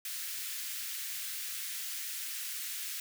white high-pass noise, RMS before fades -39 dBFS, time 0.05-3 s, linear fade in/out 2 ms, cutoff 1600 Hz, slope 24 dB/octave, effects none

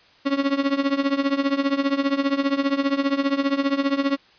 35% pulse tone with tremolo, 277.2 Hz, C#4, in tune, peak -14 dBFS, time 0.25-4.17 s, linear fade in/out 20 ms, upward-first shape triangle, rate 15 Hz, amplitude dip 90%, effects white hiss -54 dBFS RMS until 4.38 s + resampled to 11025 Hz

